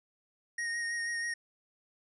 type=tone with vibrato; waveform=square; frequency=1864.7 Hz; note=A#6; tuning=in tune; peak=-33 dBFS; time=0.58-1.34 s; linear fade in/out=5 ms; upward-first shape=sine; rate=6.2 Hz; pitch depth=17 cents each way; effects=resampled to 24000 Hz